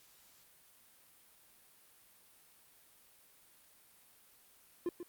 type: tone with echo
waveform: triangle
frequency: 349.2 Hz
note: F4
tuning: in tune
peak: -30 dBFS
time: 4.86-4.89 s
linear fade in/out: 2 ms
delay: 140 ms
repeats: 1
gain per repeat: -9 dB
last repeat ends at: 5.03 s
effects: white hiss -64 dBFS RMS until 5.08 s + Opus 48 kbps